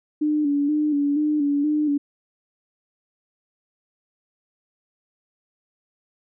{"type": "tone with vibrato", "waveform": "sine", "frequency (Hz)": 293.7, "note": "D4", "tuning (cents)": 0, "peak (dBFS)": -18, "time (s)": [0.21, 1.98], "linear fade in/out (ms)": 10, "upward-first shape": "square", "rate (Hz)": 2.1, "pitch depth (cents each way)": 45, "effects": []}